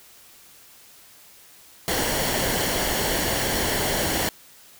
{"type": "noise with comb filter", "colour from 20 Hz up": "pink", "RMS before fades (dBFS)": -24, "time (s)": [1.88, 4.29], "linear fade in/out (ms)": 0, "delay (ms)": 0.8, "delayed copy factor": -0.5, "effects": ["white hiss -50 dBFS RMS until 4.79 s"]}